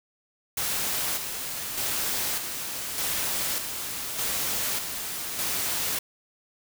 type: noise with tremolo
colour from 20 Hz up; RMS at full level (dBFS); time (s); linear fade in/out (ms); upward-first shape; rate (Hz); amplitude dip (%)
white; -28; 0.57-5.99; 5; square; 0.83; 45
effects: none